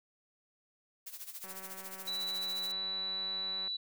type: noise with tremolo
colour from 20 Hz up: blue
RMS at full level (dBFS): -43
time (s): 1.06-2.72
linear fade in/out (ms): 10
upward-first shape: sine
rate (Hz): 14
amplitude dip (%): 75
type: click train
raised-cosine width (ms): 0.5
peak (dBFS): -36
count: 426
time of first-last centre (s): 1.44-3.677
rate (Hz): 190
type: tone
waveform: sine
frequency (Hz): 3951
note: B7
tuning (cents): 0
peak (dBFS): -34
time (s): 2.07-3.77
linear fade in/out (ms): 10
effects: none